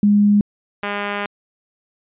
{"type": "tone pair in turn", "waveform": ["sine", "5% pulse"], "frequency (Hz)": [205.7, 203.6], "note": ["G#3", "G#3"], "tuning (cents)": [-16, -34], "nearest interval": "unison", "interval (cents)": 18, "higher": "first", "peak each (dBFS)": -10, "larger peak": "neither", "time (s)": [[0.03, 0.41], [0.83, 1.26]], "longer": "second", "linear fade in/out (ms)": 2, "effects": ["resampled to 8000 Hz"]}